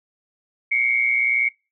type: tone pair together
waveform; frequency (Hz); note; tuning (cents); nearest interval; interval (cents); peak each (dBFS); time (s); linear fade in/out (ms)
sine; 2151 / 2272; C7 / C#7; +47 / +42; minor second; 95; -20; 0.71-1.49; 10
effects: noise-tail reverb RT60 0.3 s tail -24 dB re dry